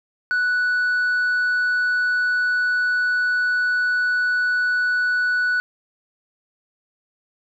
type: tone with tanh clipping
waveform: sine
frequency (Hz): 1480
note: F#6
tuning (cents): 0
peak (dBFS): -18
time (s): 0.31-5.6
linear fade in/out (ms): 0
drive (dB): 2
effects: none